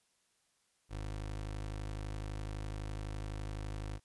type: tone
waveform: 25% pulse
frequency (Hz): 51.91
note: G#1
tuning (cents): 0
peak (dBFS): -35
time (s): 0.89-4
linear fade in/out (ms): 50
effects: white hiss -75 dBFS RMS until 4.04 s + resampled to 24000 Hz

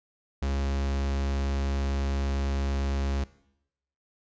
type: tone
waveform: 45% pulse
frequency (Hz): 68.9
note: C#2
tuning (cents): -10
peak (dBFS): -26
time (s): 0.42-3.24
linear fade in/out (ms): 5
effects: noise-tail reverb RT60 0.8 s tail -19 dB re dry + resampled to 16000 Hz

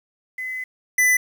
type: tone pair in turn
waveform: sine / square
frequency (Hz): 2026 / 1999.3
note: B6 / B6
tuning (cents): +44 / +21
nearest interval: unison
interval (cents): 23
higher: first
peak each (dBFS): -26 / -15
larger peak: second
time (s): 0.38-0.64 / 0.98-1.17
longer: first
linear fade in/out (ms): 5
effects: 8-bit

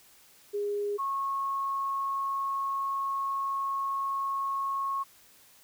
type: tone pair in turn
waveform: sine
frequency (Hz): 410 / 1094.6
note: G#4 / C#6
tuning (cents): -22 / -22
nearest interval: octave + perfect fourth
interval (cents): 1700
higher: second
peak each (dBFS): -28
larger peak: neither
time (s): 0.53-0.98 / 0.98-5.04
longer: second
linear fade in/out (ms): 20
effects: white hiss -58 dBFS RMS until 5.63 s

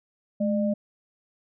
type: tone pair together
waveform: sine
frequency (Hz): 212.2 / 601.6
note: G#3 / D5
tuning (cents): +38 / +42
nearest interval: octave + tritone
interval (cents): 1804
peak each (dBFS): -23 / -27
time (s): 0.4-0.74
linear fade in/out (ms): 10
effects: none

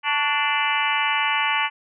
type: harmonic tone with a mistuned harmonic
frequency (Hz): 293.7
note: D4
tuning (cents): 0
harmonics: 3 / 4 / 5 / 6 / 7 / 8 / 9 / 10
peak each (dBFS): -25 / -27 / -30 / -29 / -27 / -27 / -29 / -28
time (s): 0.03-1.7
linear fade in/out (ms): 50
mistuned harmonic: 4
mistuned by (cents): -63
effects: none

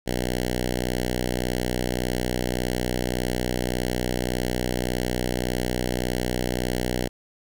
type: tone with notch filter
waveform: 5% pulse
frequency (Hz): 61.74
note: B1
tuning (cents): 0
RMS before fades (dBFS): -26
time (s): 0.06-7.09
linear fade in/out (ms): 20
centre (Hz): 1100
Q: 1
effects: none

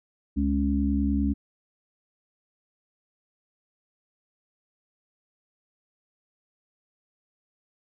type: harmonic tone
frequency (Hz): 70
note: C#2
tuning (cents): +18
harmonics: 1 / 3 / 4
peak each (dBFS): -26 / -26 / -26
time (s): 0.36-1.34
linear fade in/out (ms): 20
effects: none

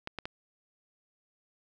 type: clicks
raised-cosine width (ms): 0.3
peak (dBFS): -20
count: 3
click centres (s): 0.074 / 0.187 / 0.255
effects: none

